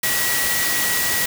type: tone in noise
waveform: sine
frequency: 1925 Hz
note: B6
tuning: 45 cents flat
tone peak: -24 dBFS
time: 0.03-1.26 s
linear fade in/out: 5 ms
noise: white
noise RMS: -21 dBFS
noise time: 0.03-1.26 s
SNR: -6 dB
effects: none